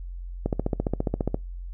click train, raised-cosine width 2 ms, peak -11 dBFS, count 14, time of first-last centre 0.46-1.344 s, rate 14.7 Hz, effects noise-tail reverb RT60 0.2 s tail -25 dB re dry + added 44 Hz sine -33 dBFS peak until 1.73 s

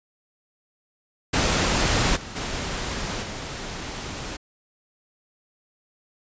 pink noise with level steps, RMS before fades -21 / -37 / -29 / -33 dBFS, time 1.33-4.37 s, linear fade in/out 10 ms, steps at 2.15 / 2.35 / 3.22 s, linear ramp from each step 20 ms, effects resampled to 16000 Hz

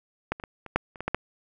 clicks, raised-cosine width 0.5 ms, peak -11 / -24 / -19 / -25 / -6 / -28 / -17 / -12 / -9 dBFS, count 9, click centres 0.32 / 0.399 / 0.438 / 0.663 / 0.76 / 0.958 / 1.006 / 1.08 / 1.146 s, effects none

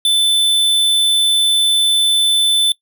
square tone, 3520 Hz, A7, in tune, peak -11 dBFS, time 0.05-2.72 s, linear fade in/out 2 ms, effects noise-tail reverb RT60 0.1 s tail -22 dB re dry

